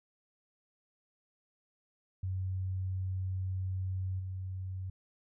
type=tone with level steps; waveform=sine; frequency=93.7 Hz; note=F#2; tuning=22 cents sharp; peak=-32 / -36 dBFS; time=2.23-4.9 s; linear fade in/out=5 ms; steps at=4.19 s; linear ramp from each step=10 ms; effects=none